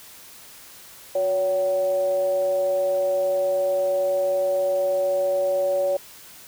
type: tone with frequency modulation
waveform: sine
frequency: 564 Hz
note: C#5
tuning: 30 cents sharp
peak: -19 dBFS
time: 1.15-5.97 s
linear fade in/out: 5 ms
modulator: 199 Hz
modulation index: 0.36
effects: white hiss -45 dBFS RMS until 6.47 s